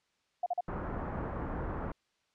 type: tone bursts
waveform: sine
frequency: 711 Hz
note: F5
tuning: 31 cents sharp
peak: -28 dBFS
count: 3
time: 0.43-0.608 s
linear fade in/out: 5 ms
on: 32 ms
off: 41 ms
type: low-pass noise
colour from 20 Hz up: pink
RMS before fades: -37 dBFS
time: 0.68-1.92 s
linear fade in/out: 5 ms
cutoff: 1400 Hz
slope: 24 dB/octave
effects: white hiss -75 dBFS RMS until 2.34 s + low-pass 5000 Hz 12 dB/octave